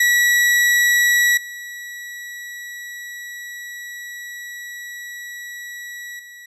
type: tone with level steps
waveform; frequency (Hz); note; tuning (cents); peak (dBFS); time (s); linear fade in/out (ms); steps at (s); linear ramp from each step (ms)
40% pulse; 1935; B6; -36; -12 / -30 / -37; 0-6.46; 5; 1.37 / 6.19; 5
effects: resampled to 32000 Hz